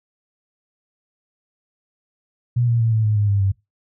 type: tone with pitch steps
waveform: sine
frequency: 121.1 / 117.38 / 113.78 / 110.28 / 106.9 / 103.61 / 100.43 / 97.35 Hz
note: B2 / A#2 / A#2 / A2 / A2 / G#2 / G2 / G2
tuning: -34 / +12 / -42 / +4 / -49 / -4 / +42 / -12 cents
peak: -15 dBFS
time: 2.56-3.52 s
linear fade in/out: 10 ms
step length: 120 ms
effects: noise-tail reverb RT60 0.2 s tail -21 dB re dry